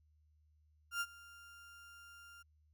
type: tone with ADSR envelope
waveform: 35% pulse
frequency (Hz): 1396.9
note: F6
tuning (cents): 0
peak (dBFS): -32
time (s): 0.91-2.43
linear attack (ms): 97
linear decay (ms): 50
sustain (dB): -21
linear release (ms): 14
effects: added 76 Hz sine -68 dBFS peak until 2.73 s